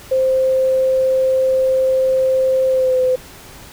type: tone with pitch glide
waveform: sine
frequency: 523.3 to 510.8 Hz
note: C5 to C5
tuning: 0 to -42 cents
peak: -12 dBFS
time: 0.11-3.16 s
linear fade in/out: 10 ms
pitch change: -42 cents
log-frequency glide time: 2.69-2.99 s
effects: pink hiss -39 dBFS RMS until 3.72 s